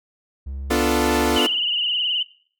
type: tone with pitch glide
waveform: triangle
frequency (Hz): 68 to 71.67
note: C#2 to D2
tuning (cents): -33 to -42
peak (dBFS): -26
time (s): 0.46-1.38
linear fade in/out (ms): 10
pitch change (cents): +91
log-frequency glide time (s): 0.59-1.18
type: chord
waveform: sawtooth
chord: B half-diminished seventh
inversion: none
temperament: equal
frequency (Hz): 246.9 / 293.7 / 349.2 / 440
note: B3 / D4 / F4 / A4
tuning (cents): 0 / 0 / 0 / 0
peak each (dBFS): -19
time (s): 0.7-1.47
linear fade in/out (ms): 10
type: tone with vibrato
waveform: sine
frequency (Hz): 2929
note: F#7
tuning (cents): -18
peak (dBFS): -19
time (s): 1.36-2.23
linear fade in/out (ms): 5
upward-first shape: triangle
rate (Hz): 19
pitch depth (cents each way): 90
effects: noise-tail reverb RT60 0.5 s tail -20 dB re dry